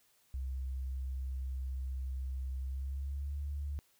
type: tone with pitch glide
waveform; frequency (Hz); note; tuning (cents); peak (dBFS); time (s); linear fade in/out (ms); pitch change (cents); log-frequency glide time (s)
sine; 65.41 to 71.74; C2 to D2; 0 to -40; -35; 0.34-3.79; 0; +160; 2.6-3.38
effects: white hiss -70 dBFS RMS until 3.99 s